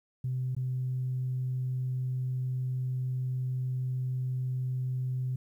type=tone with dropouts; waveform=sine; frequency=128.1 Hz; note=C3; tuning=36 cents flat; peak=-28 dBFS; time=0.24-5.36 s; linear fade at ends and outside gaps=5 ms; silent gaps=0.55-0.565 s; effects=tanh soft clip ceiling -24 dBFS + 11-bit